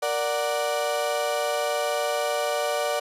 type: chord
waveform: 35% pulse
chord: Bb augmented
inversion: none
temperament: equal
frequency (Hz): 466.2 / 587.3 / 740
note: Bb4 / D5 / F#5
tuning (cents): 0 / 0 / 0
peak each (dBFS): -29 / -24 / -28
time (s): 0.02-3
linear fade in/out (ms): 10
effects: resampled to 32000 Hz